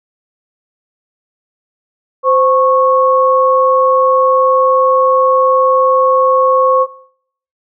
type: tone pair together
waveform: sine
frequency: 519.1 / 1100 Hz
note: C5 / C#6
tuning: -14 / -14 cents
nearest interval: octave + minor second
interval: 1300 cents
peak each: -10 dBFS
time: 2.23-6.87 s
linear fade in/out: 50 ms
effects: noise-tail reverb RT60 0.7 s tail -22 dB re dry